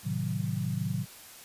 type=chord; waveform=sine; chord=A diminished seventh; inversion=none; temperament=equal with one note detuned; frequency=110 / 131.57 / 155.56 / 185 Hz; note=A2 / C3 / Eb3 / Gb3; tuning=0 / +10 / 0 / 0 cents; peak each=-34 dBFS; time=0.03-1.06 s; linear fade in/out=50 ms; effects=white hiss -49 dBFS RMS until 1.44 s + resampled to 32000 Hz